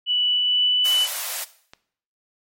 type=tone with pitch glide; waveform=sine; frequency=2960 to 2986 Hz; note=F#7 to F#7; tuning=0 to +15 cents; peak=-17 dBFS; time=0.06-1.08 s; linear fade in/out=50 ms; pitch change=+15 cents; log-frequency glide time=0.25-0.89 s
type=high-pass noise; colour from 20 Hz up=white; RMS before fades=-28 dBFS; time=0.84-1.45 s; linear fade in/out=20 ms; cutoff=500 Hz; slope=96 dB/octave
type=click; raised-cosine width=0.2 ms; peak=-23 dBFS; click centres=1.735 s
effects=noise-tail reverb RT60 0.6 s tail -17 dB re dry + MP3 64 kbps